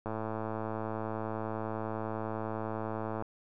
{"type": "click train", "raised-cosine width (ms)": 1, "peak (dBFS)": -22, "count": 349, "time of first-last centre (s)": [0.06, 3.224], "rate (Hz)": 110, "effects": []}